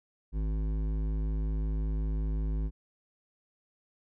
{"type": "tone with hard clipping", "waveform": "sine", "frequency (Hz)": 52.7, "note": "G#1", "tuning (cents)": 26, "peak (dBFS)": -30, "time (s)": [0.32, 2.71], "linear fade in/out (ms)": 50, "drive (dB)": 12, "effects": []}